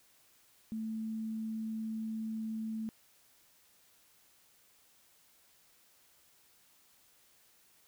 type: tone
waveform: sine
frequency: 220.8 Hz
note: A3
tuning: 6 cents sharp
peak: -35 dBFS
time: 0.72-2.89 s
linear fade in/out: 0 ms
effects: white hiss -66 dBFS RMS until 7.87 s